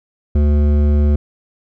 sine tone with hard clipping, 73.42 Hz, D2, in tune, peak -12 dBFS, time 0.35-1.16 s, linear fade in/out 5 ms, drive 12 dB, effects none

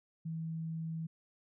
sine tone, 162.2 Hz, E3, 28 cents flat, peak -36 dBFS, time 0.25-1.07 s, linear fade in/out 10 ms, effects none

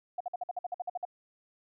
sine tone bursts, 718 Hz, F5, 48 cents sharp, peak -31 dBFS, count 12, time 0.18-1.052 s, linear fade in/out 5 ms, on 25 ms, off 52 ms, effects none

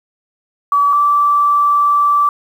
sine tone pair in turn, 1145 / 1163 Hz, D6 / D6, -44 / -17 cents, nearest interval unison, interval 27 cents, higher second, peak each -9 dBFS, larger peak neither, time 0.72-0.93 / 0.93-2.29 s, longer second, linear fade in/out 2 ms, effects 7-bit

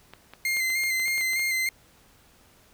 clicks, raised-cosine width 0.3 ms, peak -26 dBFS, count 11, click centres 0.136 / 0.336 / 0.569 / 0.702 / 0.836 / 0.998 / 1.081 / 1.18 / 1.211 / 1.333 / 1.395 s
40% pulse tone with vibrato, 2093 Hz, C7, in tune, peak -23 dBFS, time 0.45-1.69 s, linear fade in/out 2 ms, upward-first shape square, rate 3.3 Hz, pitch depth 22 cents each way
effects pink hiss -58 dBFS RMS until 2.73 s

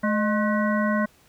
harmonic tone with a mistuned harmonic, 213.9 Hz, A3, 49 cents flat, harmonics 1 / 3 / 5 / 7 / 9, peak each -22 / -27 / -29 / -30 / -32 dBFS, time 0.03-1.06 s, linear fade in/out 10 ms, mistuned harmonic 3, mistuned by -74 cents, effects pink hiss -58 dBFS RMS until 1.28 s

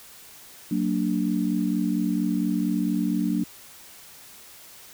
sine chord, Gb augmented, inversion none, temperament equal with one note detuned, 185 / 229.3 / 293.7 Hz, Gb3 / Bb3 / D4, 0 / -28 / 0 cents, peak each -26 dBFS, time 0.71-3.44 s, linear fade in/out 5 ms, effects white hiss -47 dBFS RMS until 4.93 s

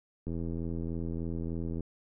click train, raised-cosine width 3 ms, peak -24 dBFS, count 129, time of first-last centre 0.27-1.807 s, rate 83.3 Hz, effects none

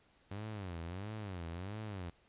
sawtooth tone with vibrato, 95 Hz, F#2, 46 cents sharp, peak -37 dBFS, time 0.31-2.1 s, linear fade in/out 5 ms, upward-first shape sine, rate 1.5 Hz, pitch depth 240 cents each way, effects pink hiss -69 dBFS RMS until 2.28 s + resampled to 8000 Hz

